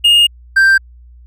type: tone pair in turn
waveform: triangle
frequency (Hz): 2843 / 1573.2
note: F7 / G6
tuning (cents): +30 / +6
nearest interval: minor seventh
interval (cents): 1024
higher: first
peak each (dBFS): -4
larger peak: neither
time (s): 0.04-0.27 / 0.56-0.78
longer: first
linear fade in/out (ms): 10
effects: added 60 Hz sine -37 dBFS peak until 1.26 s